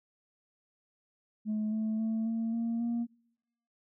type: tone with pitch steps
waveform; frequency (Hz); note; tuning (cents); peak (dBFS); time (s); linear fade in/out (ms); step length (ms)
sine; 214.4 / 218.4 / 222.5 / 226.6 / 230.9 / 235.2; A3 / A3 / A3 / A#3 / A#3 / A#3; -45 / -13 / +20 / -49 / -16 / +16; -27; 1.45-3.07; 50; 270
effects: noise-tail reverb RT60 0.8 s tail -25 dB re dry + tanh soft clip ceiling -27 dBFS